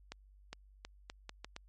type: accelerating click train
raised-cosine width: 0.2 ms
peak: -26 dBFS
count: 7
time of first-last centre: 0.12-1.564 s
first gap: 410 ms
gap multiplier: 0.78
effects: added 49 Hz sine -58 dBFS peak until 1.68 s + MP3 48 kbps